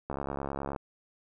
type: click train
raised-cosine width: 1 ms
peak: -20 dBFS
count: 47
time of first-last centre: 0.1-0.762 s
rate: 69.5 Hz
effects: none